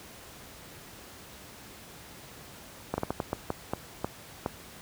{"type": "slowing click train", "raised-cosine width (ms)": 1, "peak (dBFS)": -14, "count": 10, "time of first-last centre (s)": [2.94, 4.461], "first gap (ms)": 40, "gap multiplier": 1.34, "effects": ["pink hiss -48 dBFS RMS until 4.81 s", "high-pass 60 Hz 12 dB/octave"]}